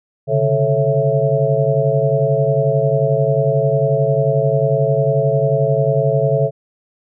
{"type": "tone cluster", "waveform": "sine", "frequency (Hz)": [135.4, 146.6, 437.7, 549, 661], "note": ["C#3", "D3", "A4", "C#5", "E5"], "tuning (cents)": [-40, -3, -9, -17, 5], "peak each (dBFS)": -19, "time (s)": [0.27, 6.51], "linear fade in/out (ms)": 50, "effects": []}